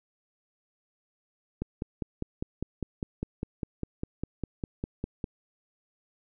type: click train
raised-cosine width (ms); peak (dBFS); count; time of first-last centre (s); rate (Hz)
3; -18; 19; 1.62-5.242; 4.97
effects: none